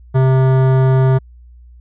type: tone with hard clipping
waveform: sine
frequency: 131.4 Hz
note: C3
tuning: 8 cents sharp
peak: -11 dBFS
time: 0.14-1.19 s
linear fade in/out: 20 ms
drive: 16 dB
effects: added 60 Hz sine -38 dBFS peak until 1.8 s + resampled to 8000 Hz